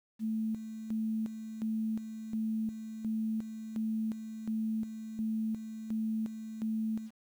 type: tone with tremolo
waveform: sine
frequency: 220 Hz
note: A3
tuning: in tune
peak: -30 dBFS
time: 0.19-7.11 s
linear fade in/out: 50 ms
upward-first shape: square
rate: 1.4 Hz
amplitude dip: 65%
effects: 10-bit